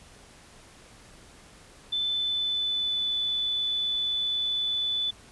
sine tone with pitch glide, 3520 to 3484 Hz, A7 to A7, 0 to -18 cents, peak -25 dBFS, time 1.92-5.11 s, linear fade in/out 10 ms, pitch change -18 cents, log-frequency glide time 2.04-3.16 s, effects pink hiss -52 dBFS RMS until 5.31 s + resampled to 24000 Hz

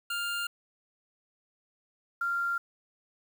25% pulse / sine tone pair in turn, 1400 / 1387.9 Hz, F6 / F6, +4 / -11 cents, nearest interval unison, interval 15 cents, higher first, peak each -27 dBFS, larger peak neither, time 0.1-0.47 / 2.21-2.58 s, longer neither, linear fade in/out 5 ms, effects 9-bit

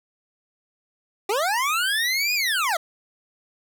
25% pulse linear two-way sweep, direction up then down, 375.2 to 2506 to 611 Hz, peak -17 dBFS, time 1.29-2.77 s, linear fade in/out 5 ms, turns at 2.34 s, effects none

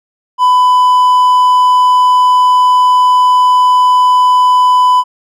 triangle tone, 1000 Hz, B5, 21 cents sharp, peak -3 dBFS, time 0.38-5.04 s, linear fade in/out 50 ms, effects none

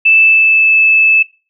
sine tone with pitch glide, 2637 to 2619 Hz, E7 to E7, 0 to -12 cents, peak -5 dBFS, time 0.05-1.23 s, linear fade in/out 10 ms, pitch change -12 cents, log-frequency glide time 0.19-0.78 s, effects noise-tail reverb RT60 0.3 s tail -17 dB re dry

